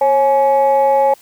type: tone pair together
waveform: sine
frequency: 544.8 / 842 Hz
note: C#5 / G#5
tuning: -30 / +24 cents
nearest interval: minor sixth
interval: 754 cents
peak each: -11 dBFS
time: 0.01-1.14 s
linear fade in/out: 5 ms
effects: tanh soft clip ceiling -5 dBFS + white hiss -47 dBFS RMS until 1.21 s